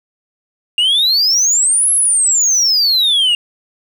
sine exponential two-way sweep, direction up then down, 2794 to 11175 to 2794 Hz, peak -7 dBFS, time 0.78-3.35 s, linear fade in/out 2 ms, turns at 1.92 s, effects tanh soft clip ceiling -9 dBFS + 7-bit

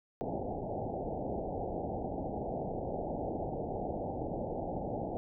white low-pass noise, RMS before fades -37 dBFS, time 0.21-5.17 s, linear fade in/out 0 ms, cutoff 820 Hz, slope 96 dB/octave, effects none

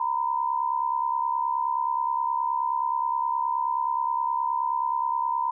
sine tone pair together, 932.3 / 1001.8 Hz, A#5 / B5, 0 / +24 cents, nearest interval minor second, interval 124 cents, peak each -26 dBFS, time 0-5.51 s, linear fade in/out 5 ms, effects none

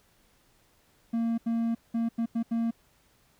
triangle tone bursts at uneven times, 230.1 Hz, A#3, 22 cents flat, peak -23 dBFS, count 6, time 1.13-1.38 / 1.46-1.75 / 1.94-2.09 / 2.18-2.26 / 2.35-2.43 / 2.51-2.71 s, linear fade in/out 10 ms, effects pink hiss -65 dBFS RMS until 3.39 s

